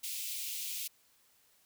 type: high-pass noise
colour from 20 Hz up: white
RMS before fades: -39 dBFS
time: 0.03-0.88 s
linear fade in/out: 10 ms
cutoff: 2300 Hz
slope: 48 dB/octave
effects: white hiss -68 dBFS RMS until 1.65 s